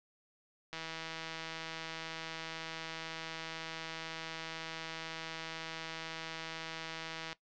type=click train; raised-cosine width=0.2 ms; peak=-24 dBFS; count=1070; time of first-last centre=0.73-7.329 s; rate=162 Hz; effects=noise-tail reverb RT60 0.1 s tail -17 dB re dry + low-pass 5000 Hz 12 dB/octave

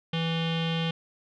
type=tone with low-pass filter; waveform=square; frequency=164.5 Hz; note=E3; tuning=3 cents flat; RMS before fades=-28 dBFS; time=0.13-0.91 s; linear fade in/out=5 ms; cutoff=3200 Hz; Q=6.5; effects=none

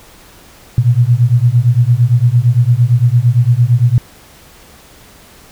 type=beating tone pair; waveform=sine; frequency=116.54 / 125.34 Hz; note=A#2 / B2; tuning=0 / +26 cents; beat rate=8.8 Hz; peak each=-10 dBFS; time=0.78-3.98 s; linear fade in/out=0 ms; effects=pink hiss -41 dBFS RMS until 5.51 s

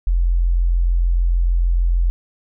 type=tone; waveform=sine; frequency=43.31 Hz; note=F1; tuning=14 cents flat; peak=-13 dBFS; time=0.07-2.1 s; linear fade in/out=0 ms; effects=none

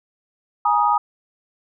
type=chord; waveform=sine; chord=Ab suspended second; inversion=none; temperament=equal with one note detuned; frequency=830.6 / 949.2 / 1244.5 Hz; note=Ab5 / Bb5 / Eb6; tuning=0 / +31 / 0 cents; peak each=-19 dBFS; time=0.65-0.98 s; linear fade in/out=5 ms; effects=none

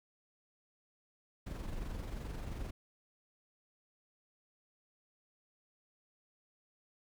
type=noise with amplitude modulation; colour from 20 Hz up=brown; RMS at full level=-39 dBFS; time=1.46-2.71 s; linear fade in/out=10 ms; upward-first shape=sine; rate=22.8 Hz; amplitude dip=45%; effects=none

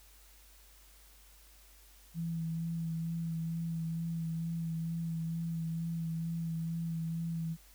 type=tone with vibrato; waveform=sine; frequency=164.81 Hz; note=E3; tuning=in tune; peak=-33 dBFS; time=2.14-7.57 s; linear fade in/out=50 ms; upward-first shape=sine; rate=2.2 Hz; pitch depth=19 cents each way; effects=added 50 Hz sine -59 dBFS peak until 7.74 s + white hiss -61 dBFS RMS until 7.74 s

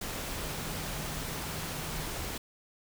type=tone in noise; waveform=sine; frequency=155.56 Hz; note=D#3; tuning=in tune; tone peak=-43 dBFS; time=0.41-2.05 s; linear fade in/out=5 ms; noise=pink; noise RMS=-37 dBFS; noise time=0.01-2.38 s; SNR=-9 dB; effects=none

